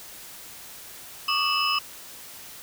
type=tone cluster; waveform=sine; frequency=1127 / 1213 / 2636 / 2953 / 5110 Hz; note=C#6 / D#6 / E7 / F#7 / D#8; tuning=+28 / -44 / -1 / -4 / +45 cents; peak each=-28 dBFS; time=1.28-1.79 s; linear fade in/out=5 ms; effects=white hiss -43 dBFS RMS until 2.62 s